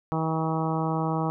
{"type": "harmonic tone", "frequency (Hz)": 160.2, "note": "E3", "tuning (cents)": -49, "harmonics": [1, 2, 3, 4, 5, 6, 7, 8], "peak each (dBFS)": [-27, -31, -34, -36, -32, -35, -35, -39], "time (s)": [0.12, 1.3], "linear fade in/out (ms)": 0, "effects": []}